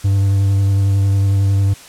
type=tone with vibrato; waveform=triangle; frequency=98.5 Hz; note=G2; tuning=9 cents sharp; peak=-9 dBFS; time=0.04-1.74 s; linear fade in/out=10 ms; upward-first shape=triangle; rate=11 Hz; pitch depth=19 cents each way; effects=white hiss -39 dBFS RMS until 1.88 s + low-pass 10000 Hz 12 dB/octave